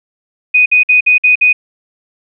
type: tone bursts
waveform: sine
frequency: 2489 Hz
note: D#7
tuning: in tune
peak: -5 dBFS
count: 6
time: 0.54-1.53 s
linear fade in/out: 10 ms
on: 120 ms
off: 54 ms
effects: none